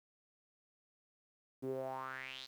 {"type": "tone with band-pass filter sweep", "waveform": "sawtooth", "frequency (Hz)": 131.3, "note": "C3", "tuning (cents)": 6, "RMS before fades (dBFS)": -43, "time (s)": [1.62, 2.47], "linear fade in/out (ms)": 20, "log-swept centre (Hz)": [310, 4400], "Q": 5.3, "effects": ["11-bit"]}